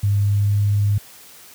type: tone with pitch glide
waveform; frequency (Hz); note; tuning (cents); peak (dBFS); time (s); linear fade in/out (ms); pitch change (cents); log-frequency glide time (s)
sine; 101.4 to 102.34; G#2 to G#2; -41 to -25; -14; 0.03-0.98; 5; +16; 0.2-0.61
effects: white hiss -44 dBFS RMS until 1.54 s + high-pass 60 Hz 12 dB/octave